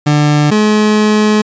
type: tone pair in turn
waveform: 30% pulse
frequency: 148.4 / 212.7 Hz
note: D3 / G#3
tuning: +18 / +42 cents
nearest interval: tritone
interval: 624 cents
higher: second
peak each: -5 dBFS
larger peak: neither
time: 0.06-0.51 / 0.51-1.42 s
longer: second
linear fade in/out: 10 ms
effects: resampled to 16000 Hz